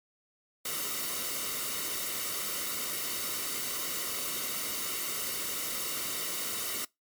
white noise with comb filter, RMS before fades -34 dBFS, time 0.65-6.85 s, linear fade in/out 5 ms, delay 1.2 ms, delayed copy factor -0.65, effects noise-tail reverb RT60 0.2 s tail -25 dB re dry + MP3 96 kbps

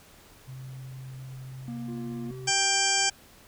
sine tone, 130.81 Hz, C3, in tune, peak -38 dBFS, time 0.47-2.51 s, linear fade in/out 20 ms
triangle tone with vibrato, 235.7 Hz, A#3, 19 cents sharp, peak -32 dBFS, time 1.68-2.31 s, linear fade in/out 0 ms, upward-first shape sine, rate 17 Hz, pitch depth 9 cents each way
triangle tone with pitch glide, 349.2 to 383 Hz, F4 to G4, 0 to -40 cents, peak -39 dBFS, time 1.88-3.09 s, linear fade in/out 5 ms, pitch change +160 cents, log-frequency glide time 2.27-2.33 s
harmonic tone, 788 Hz, G5, 9 cents sharp, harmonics 1 / 2 / 3 / 4 / 6 / 7 / 8 / 9 / 10, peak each -31 / -31 / -31 / -31 / -31 / -31 / -31 / -31 / -31 dBFS, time 2.47-3.1 s, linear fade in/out 10 ms
effects pink hiss -54 dBFS RMS until 3.47 s

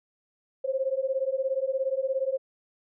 sine beating tone pair, 523 / 540 Hz, C5 / C#5, -1 / -45 cents, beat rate 17 Hz, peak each -28 dBFS, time 0.64-2.38 s, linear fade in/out 10 ms, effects none

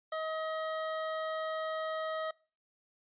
25% pulse tone, 634 Hz, D#5, 32 cents sharp, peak -30 dBFS, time 0.12-2.31 s, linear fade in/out 5 ms, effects noise-tail reverb RT60 0.4 s tail -24 dB re dry + resampled to 8000 Hz

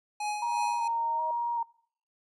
square tone with tremolo, 837 Hz, G#5, 13 cents sharp, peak -29 dBFS, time 0.2-0.88 s, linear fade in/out 5 ms, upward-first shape triangle, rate 2.9 Hz, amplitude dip 70%
sine tone with vibrato, 935 Hz, A#5, 5 cents sharp, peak -27 dBFS, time 0.42-1.63 s, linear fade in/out 5 ms, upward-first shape square, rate 1.3 Hz, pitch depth 18 cents each way
sine tone with exponential growth, 630 Hz, D#5, 21 cents sharp, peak -34 dBFS, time 0.62-1.31 s, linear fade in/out 2 ms, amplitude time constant 150 ms
effects noise-tail reverb RT60 0.6 s tail -25 dB re dry + resampled to 24000 Hz

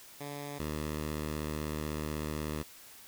10% pulse tone pair in turn, 143.7 / 76.12 Hz, D3 / D#2, -37 / -37 cents, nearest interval major seventh, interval 1100 cents, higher first, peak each -31 / -26 dBFS, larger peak second, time 0.2-0.59 / 0.59-2.63 s, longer second, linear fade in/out 10 ms, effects white hiss -53 dBFS RMS until 3.07 s

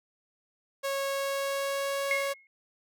sawtooth tone with pitch glide, 550 to 555.1 Hz, C#5 to C#5, -14 to +2 cents, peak -25 dBFS, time 0.83-2.34 s, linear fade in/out 20 ms, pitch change +16 cents, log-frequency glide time 1.07-2.04 s
sine tone with exponential decay, 2164 Hz, C#7, 42 cents flat, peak -23 dBFS, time 2.11-2.47 s, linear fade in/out 1 ms, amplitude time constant 78 ms
effects none

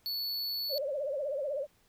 square tone, 4435 Hz, C#8, in tune, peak -33 dBFS, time 0.06-0.78 s, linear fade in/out 0 ms
sine tone with vibrato, 566 Hz, C#5, 36 cents sharp, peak -31 dBFS, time 0.69-1.67 s, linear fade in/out 50 ms, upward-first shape triangle, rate 16 Hz, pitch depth 160 cents each way
effects pink hiss -68 dBFS RMS until 1.88 s

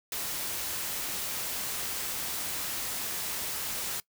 white noise, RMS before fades -34 dBFS, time 0.12-4 s, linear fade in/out 2 ms, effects noise-tail reverb RT60 0.1 s tail -21 dB re dry

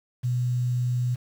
sine tone with quantisation, 123.47 Hz, B2, in tune, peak -22 dBFS, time 0.23-1.16 s, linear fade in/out 20 ms, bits 8, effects none

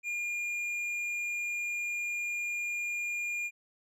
triangle tone with tanh clipping, 2415 Hz, D7, 48 cents sharp, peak -33 dBFS, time 0.03-3.51 s, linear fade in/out 50 ms, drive 11 dB, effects none

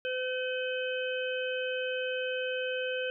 harmonic tone, 510 Hz, C5, 44 cents flat, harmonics 1 / 3 / 5 / 6, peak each -32 / -37 / -39 / -40 dBFS, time 0.05-3.1 s, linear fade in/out 0 ms, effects none

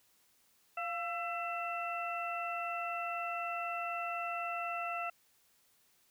harmonic tone with a mistuned harmonic, 669 Hz, E5, 25 cents sharp, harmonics 1 / 2 / 3 / 4, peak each -39 / -39 / -49 / -41 dBFS, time 0.77-5.1 s, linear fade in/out 5 ms, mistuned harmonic 1, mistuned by +67 cents, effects white hiss -70 dBFS RMS until 6.1 s

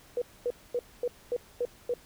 sine tone bursts, 486.2 Hz, B4, 27 cents flat, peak -26 dBFS, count 7, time 0.17-1.939 s, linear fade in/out 2 ms, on 47 ms, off 240 ms, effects pink hiss -56 dBFS RMS until 2.05 s

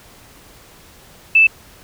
sine tone, 2637 Hz, E7, in tune, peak -7 dBFS, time 1.35-1.47 s, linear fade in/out 5 ms, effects pink hiss -45 dBFS RMS until 1.83 s

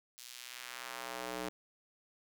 square tone with high-pass filter sweep, 61.74 Hz, B1, in tune, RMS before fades -44 dBFS, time 0.18-1.49 s, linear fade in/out 0 ms, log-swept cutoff 4800 to 320 Hz, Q 0.87, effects none

